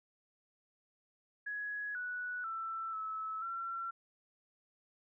sine tone with pitch steps, 1675 / 1475 / 1332 / 1301 / 1357 Hz, G#6 / F#6 / E6 / E6 / E6, +14 / -6 / +18 / -23 / +50 cents, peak -37 dBFS, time 1.46-3.91 s, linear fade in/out 10 ms, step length 490 ms, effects none

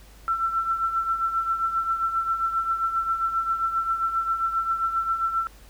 sine tone with tremolo, 1342 Hz, E6, 31 cents sharp, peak -19 dBFS, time 0.28-5.47 s, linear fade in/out 0 ms, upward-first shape triangle, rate 7.5 Hz, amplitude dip 70%, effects added 50 Hz sine -47 dBFS peak until 5.69 s + pink hiss -53 dBFS RMS until 5.69 s

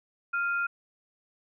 sine tone pair together, 1395.2 / 2489 Hz, F6 / D#7, -2 / 0 cents, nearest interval minor seventh, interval 1002 cents, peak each -26 / -37 dBFS, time 0.33-0.67 s, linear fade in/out 10 ms, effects none

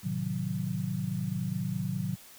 sine chord, A diminished seventh, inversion none, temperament equal, 110 / 130.81 / 155.56 / 185 Hz, A2 / C3 / Eb3 / Gb3, 0 / 0 / 0 / 0 cents, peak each -37 / -36 / -35 / -33 dBFS, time 0.03-2.16 s, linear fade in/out 20 ms, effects white hiss -52 dBFS RMS until 2.38 s

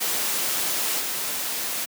white noise with level steps, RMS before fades -25 / -28 dBFS, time 0-1.86 s, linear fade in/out 20 ms, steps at 1 s, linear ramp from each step 2 ms, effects high-pass 200 Hz 12 dB/octave

